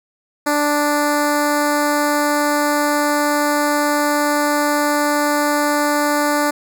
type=tone with notch filter; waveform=10% pulse; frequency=293.7 Hz; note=D4; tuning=in tune; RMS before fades=-17 dBFS; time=0.46-6.51 s; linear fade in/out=10 ms; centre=3100 Hz; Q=1; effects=none